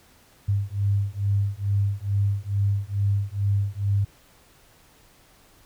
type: beating tone pair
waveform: sine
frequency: 99.2 / 101.5 Hz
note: G2 / G#2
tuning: +21 / -39 cents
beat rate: 2.3 Hz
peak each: -24 dBFS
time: 0.48-4.05 s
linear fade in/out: 10 ms
effects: pink hiss -56 dBFS RMS until 5.65 s